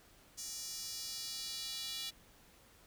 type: tone with high-pass filter sweep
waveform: square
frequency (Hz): 263.2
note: C4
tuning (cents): +10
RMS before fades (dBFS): -43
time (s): 0.37-2.11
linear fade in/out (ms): 20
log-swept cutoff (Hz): 6100 to 3600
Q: 2.6
effects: pink hiss -63 dBFS RMS until 2.86 s